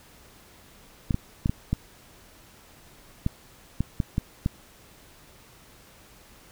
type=clicks; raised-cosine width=5 ms; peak=-11 dBFS; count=10; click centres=1.108 / 1.144 / 1.459 / 1.495 / 1.73 / 3.264 / 3.806 / 4.002 / 4.181 / 4.461 s; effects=pink hiss -53 dBFS RMS until 6.51 s